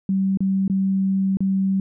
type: tone with dropouts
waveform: sine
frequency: 192.6 Hz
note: G3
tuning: 30 cents flat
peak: -17 dBFS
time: 0.09-1.8 s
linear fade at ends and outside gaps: 2 ms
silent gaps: 0.373-0.405 / 0.679-0.698 / 1.371-1.405 s
effects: none